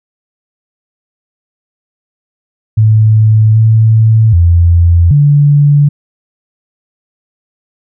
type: tone with pitch steps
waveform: sine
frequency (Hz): 109 / 111 / 85.6 / 144.8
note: A2 / A2 / F2 / D3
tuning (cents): -16 / +16 / -34 / -24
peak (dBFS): -3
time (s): 2.77-5.89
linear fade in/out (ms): 10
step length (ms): 780
effects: none